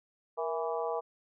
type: harmonic tone with a mistuned harmonic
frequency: 164.81 Hz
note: E3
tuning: in tune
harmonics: 3 / 4 / 5 / 6 / 7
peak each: -34 / -36 / -38 / -40 / -41 dBFS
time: 0.37-1.01 s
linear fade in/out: 20 ms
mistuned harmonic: 3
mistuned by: -73 cents
effects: none